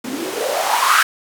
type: noise with band-pass filter sweep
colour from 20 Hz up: blue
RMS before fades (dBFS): -18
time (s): 0.04-1.03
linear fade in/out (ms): 5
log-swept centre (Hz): 230 to 1500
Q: 6
effects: none